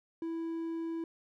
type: tone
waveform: triangle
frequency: 329.6 Hz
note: E4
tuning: in tune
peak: -32 dBFS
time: 0.22-1.04 s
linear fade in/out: 2 ms
effects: none